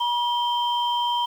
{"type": "tone pair together", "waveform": "sine", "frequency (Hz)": [963, 3140], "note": ["B5", "G7"], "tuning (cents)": [-44, 2], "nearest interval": "octave + minor sixth", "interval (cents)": 2046, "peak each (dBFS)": [-21, -26], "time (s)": [0, 1.26], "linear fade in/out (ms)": 10, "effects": ["tanh soft clip ceiling -14 dBFS", "8-bit"]}